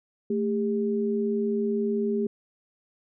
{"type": "tone pair together", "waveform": "sine", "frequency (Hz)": [221.1, 402.9], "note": ["A3", "G4"], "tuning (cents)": [9, 48], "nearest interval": "minor seventh", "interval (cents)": 1039, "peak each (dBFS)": -26, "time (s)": [0.3, 2.27], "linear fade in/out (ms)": 5, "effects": []}